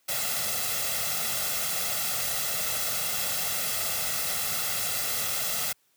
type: noise with comb filter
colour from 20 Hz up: white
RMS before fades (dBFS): -29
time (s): 0.08-5.73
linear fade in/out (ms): 10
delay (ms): 1.5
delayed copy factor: +0.75
effects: white hiss -68 dBFS RMS until 5.96 s + high-pass 80 Hz 12 dB/octave